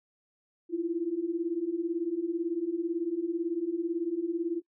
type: beating tone pair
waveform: sine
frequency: 325.2 / 343.2 Hz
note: E4 / F4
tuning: -23 / -30 cents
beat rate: 18 Hz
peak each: -33 / -30 dBFS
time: 0.69-4.62 s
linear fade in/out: 50 ms
effects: noise-tail reverb RT60 0.1 s tail -25 dB re dry